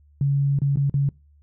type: tone with dropouts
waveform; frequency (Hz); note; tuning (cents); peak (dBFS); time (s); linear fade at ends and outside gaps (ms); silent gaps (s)
sine; 140; C#3; +18; -17; 0.21-1.09; 2; 0.589-0.618 / 0.759-0.771 / 0.897-0.941
effects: noise-tail reverb RT60 0.3 s tail -25 dB re dry + added 73 Hz sine -52 dBFS peak until 1.42 s